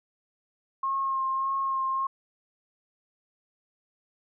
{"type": "tone with vibrato", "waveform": "sine", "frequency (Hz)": 1073, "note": "C6", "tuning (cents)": 43, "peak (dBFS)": -25, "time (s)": [0.83, 2.07], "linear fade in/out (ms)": 5, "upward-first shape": "sine", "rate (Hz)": 1.7, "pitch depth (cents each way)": 19, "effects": []}